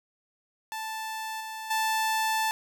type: tone with level steps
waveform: sawtooth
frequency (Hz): 880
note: A5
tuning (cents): 0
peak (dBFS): -29 / -32 / -21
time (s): 0.72-2.51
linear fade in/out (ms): 0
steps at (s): 1.4 / 1.7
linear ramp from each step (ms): 10
effects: none